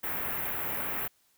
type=band-stop noise; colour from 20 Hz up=white; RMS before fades=-33 dBFS; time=0.03-1.08 s; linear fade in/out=10 ms; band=2300 to 14000 Hz; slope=24 dB/octave; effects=white hiss -68 dBFS RMS until 1.37 s